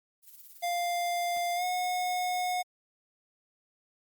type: noise with tremolo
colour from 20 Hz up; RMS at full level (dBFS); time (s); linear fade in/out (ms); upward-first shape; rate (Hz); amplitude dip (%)
violet; -48; 0.22-2.55; 50; triangle; 18; 70
type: tone with pitch glide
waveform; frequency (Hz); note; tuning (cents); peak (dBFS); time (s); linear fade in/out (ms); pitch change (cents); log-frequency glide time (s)
square; 698.5 to 724.8; F5 to F#5; 0 to -36; -29; 0.62-2.63; 20; +64; 1.55-1.64
type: noise with exponential decay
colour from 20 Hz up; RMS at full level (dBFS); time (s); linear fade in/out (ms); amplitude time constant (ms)
pink; -49; 1.36-1.44; 5; 17
effects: Opus 48 kbps